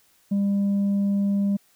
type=tone with tanh clipping; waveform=sine; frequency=200 Hz; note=G3; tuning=35 cents sharp; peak=-20 dBFS; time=0.31-1.57 s; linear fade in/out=10 ms; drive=2 dB; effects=white hiss -61 dBFS RMS until 1.75 s